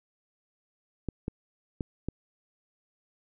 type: clicks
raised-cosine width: 3 ms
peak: -18 dBFS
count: 4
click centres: 1.087 / 1.281 / 1.808 / 2.086 s
effects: none